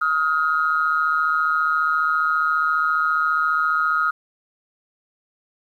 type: tone pair together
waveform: sine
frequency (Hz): 1263.3 / 1418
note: D#6 / F6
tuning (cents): +26 / +26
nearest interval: major second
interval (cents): 200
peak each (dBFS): -19 / -20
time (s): 0.01-4.11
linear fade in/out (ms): 10
effects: tanh soft clip ceiling -9 dBFS + 9-bit